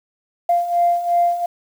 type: beating tone pair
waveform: sine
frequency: 693 / 695.8 Hz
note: F5 / F5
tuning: -14 / -7 cents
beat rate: 2.8 Hz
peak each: -20 / -15 dBFS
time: 0.49-1.46 s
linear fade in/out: 5 ms
effects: tanh soft clip ceiling -7 dBFS + 7-bit